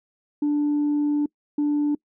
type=tone bursts at uneven times; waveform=sine; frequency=293.7 Hz; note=D4; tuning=in tune; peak=-17 dBFS; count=2; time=0.42-1.26 / 1.58-1.95 s; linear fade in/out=5 ms; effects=noise-tail reverb RT60 0.1 s tail -25 dB re dry + tanh soft clip ceiling -17 dBFS